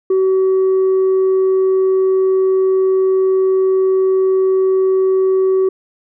sine tone with tanh clipping, 379 Hz, F#4, 42 cents sharp, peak -11 dBFS, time 0.1-5.69 s, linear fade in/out 5 ms, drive 1 dB, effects none

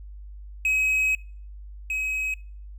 triangle tone pair in turn, 2545 / 2545 Hz, D#7 / D#7, +39 / +39 cents, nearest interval unison, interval 0 cents, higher neither, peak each -18 / -23 dBFS, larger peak first, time 0.65-1.15 / 1.9-2.34 s, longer first, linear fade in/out 2 ms, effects noise-tail reverb RT60 0.5 s tail -26 dB re dry + added 50 Hz sine -38 dBFS peak until 2.78 s

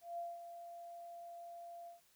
sine tone with ADSR envelope, 688 Hz, F5, 26 cents flat, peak -39 dBFS, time 0.01-2.01 s, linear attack 170 ms, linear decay 200 ms, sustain -9 dB, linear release 140 ms, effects white hiss -71 dBFS RMS until 2.15 s

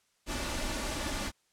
pink noise with comb filter, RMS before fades -34 dBFS, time 0.26-1.32 s, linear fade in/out 50 ms, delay 3.4 ms, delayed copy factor +0.55, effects white hiss -72 dBFS RMS until 1.52 s + low-pass 9000 Hz 12 dB/octave

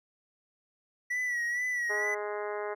triangle tone with vibrato, 1943 Hz, B6, 29 cents flat, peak -27 dBFS, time 1.1-2.15 s, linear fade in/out 10 ms, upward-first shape sine, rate 2.2 Hz, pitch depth 53 cents each way
harmonic tone, 208.1 Hz, G#3, 4 cents sharp, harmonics 2 / 3 / 4 / 5 / 6 / 7 / 8 / 9 / 10, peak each -35 / -39 / -41 / -43 / -45 / -46 / -47 / -48 / -49 dBFS, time 1.89-2.75 s, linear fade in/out 20 ms
effects none

